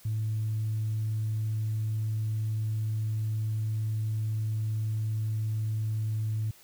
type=tone; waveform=sine; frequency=108.9 Hz; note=A2; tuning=17 cents flat; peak=-26 dBFS; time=0.05-6.51 s; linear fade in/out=5 ms; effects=tanh soft clip ceiling -23 dBFS + white hiss -56 dBFS RMS until 6.63 s